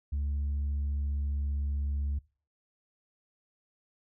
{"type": "tone with pitch glide", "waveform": "sine", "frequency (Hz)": [71.5, 71.05], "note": ["D2", "C#2"], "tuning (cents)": [-46, 43], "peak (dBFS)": -26, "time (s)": [0.12, 2.19], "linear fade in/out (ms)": 10, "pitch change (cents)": -11, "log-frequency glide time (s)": [0.52, 1.56], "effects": ["noise-tail reverb RT60 0.4 s tail -25 dB re dry", "tanh soft clip ceiling -27 dBFS"]}